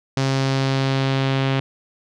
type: tone with low-pass filter sweep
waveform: sawtooth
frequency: 134.6 Hz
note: C3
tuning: 49 cents sharp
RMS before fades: -20 dBFS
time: 0.17-1.6 s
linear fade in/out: 2 ms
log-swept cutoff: 5500 to 3200 Hz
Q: 1.8
effects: none